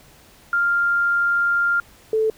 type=tone pair in turn; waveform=sine; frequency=1396.9 / 438.6 Hz; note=F6 / A4; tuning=0 / -6 cents; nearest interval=octave + minor sixth; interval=2006 cents; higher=first; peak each=-16 / -16 dBFS; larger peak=neither; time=0.53-1.8 / 2.13-2.3 s; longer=first; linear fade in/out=2 ms; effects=pink hiss -50 dBFS RMS until 2.37 s